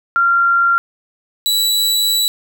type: tone pair in turn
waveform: sine / sawtooth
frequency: 1382 / 3938 Hz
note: F6 / B7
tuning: -19 / -6 cents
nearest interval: octave + tritone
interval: 1813 cents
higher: second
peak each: -10 dBFS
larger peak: neither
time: 0.16-0.78 / 1.46-2.28 s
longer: second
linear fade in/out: 0 ms
effects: none